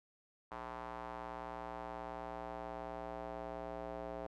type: tone with band-pass filter sweep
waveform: square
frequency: 59.3 Hz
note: A#1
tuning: 30 cents sharp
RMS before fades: -45 dBFS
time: 0.51-4.27 s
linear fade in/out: 5 ms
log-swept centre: 980 to 630 Hz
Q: 2.2
effects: none